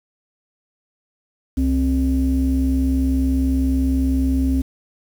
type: tone pair together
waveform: sine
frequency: 66 / 264 Hz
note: C2 / C4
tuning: +16 / +16 cents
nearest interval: 2 octaves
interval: 2400 cents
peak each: -17 dBFS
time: 1.57-4.62 s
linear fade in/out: 10 ms
effects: tanh soft clip ceiling -10 dBFS + 7-bit